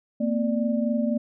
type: tone cluster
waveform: sine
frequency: 228.6 / 252.4 / 590 Hz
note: A#3 / B3 / D5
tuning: -34 / +38 / +8 cents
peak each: -23 / -28 / -29 dBFS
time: 0.2-1.18 s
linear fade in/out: 10 ms
effects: none